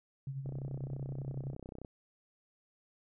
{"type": "tone with tremolo", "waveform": "sine", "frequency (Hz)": 135.9, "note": "C#3", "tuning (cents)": -34, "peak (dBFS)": -35, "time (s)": [0.27, 1.55], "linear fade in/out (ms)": 2, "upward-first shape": "sine", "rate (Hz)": 11, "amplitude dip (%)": 55}
{"type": "click train", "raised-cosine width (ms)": 2, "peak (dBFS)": -32, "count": 45, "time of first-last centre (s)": [0.46, 1.848], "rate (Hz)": 31.7}
{"effects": []}